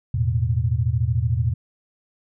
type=chord; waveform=sine; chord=E suspended fourth; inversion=none; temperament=equal; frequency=82.41 / 110 / 123.47 Hz; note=E2 / A2 / B2; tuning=0 / 0 / 0 cents; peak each=-24 / -22 / -22 dBFS; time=0.14-1.54 s; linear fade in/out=5 ms; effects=none